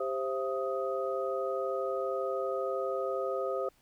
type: tone cluster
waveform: sine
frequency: 394.5 / 527 / 669 / 1252 Hz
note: G4 / C5 / E5 / D#6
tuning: +11 / +12 / +25 / +10 cents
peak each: -35 / -33 / -38 / -38 dBFS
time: 0-3.69 s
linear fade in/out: 5 ms
effects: pink hiss -67 dBFS RMS until 3.81 s